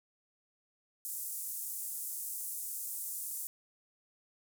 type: band-pass noise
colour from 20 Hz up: white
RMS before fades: -40 dBFS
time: 1.05-3.47 s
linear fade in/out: 0 ms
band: 7800 to 16000 Hz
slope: 24 dB/octave
effects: none